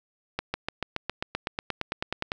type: accelerating click train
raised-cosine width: 0.3 ms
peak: -12 dBFS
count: 17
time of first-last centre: 0.39-2.319 s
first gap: 150 ms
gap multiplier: 0.97
effects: none